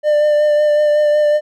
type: tone with vibrato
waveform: triangle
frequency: 597 Hz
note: D5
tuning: 28 cents sharp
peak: -8 dBFS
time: 0.03-1.41 s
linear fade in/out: 50 ms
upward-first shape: sine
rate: 5.4 Hz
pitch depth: 17 cents each way
effects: none